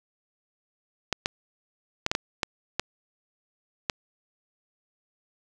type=clicks; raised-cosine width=0.2 ms; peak=-7 dBFS; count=8; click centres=1.127 / 1.259 / 2.064 / 2.115 / 2.151 / 2.432 / 2.796 / 3.898 s; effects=none